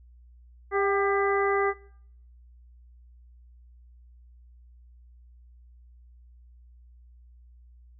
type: harmonic tone with a mistuned harmonic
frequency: 399 Hz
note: G4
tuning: 31 cents sharp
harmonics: 1 / 2 / 3 / 4 / 5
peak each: -24 / -30 / -29 / -35 / -32 dBFS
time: 0.71-1.74 s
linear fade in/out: 50 ms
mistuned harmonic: 2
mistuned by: -39 cents
effects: noise-tail reverb RT60 0.7 s tail -23 dB re dry + added 60 Hz sine -50 dBFS peak until 7.99 s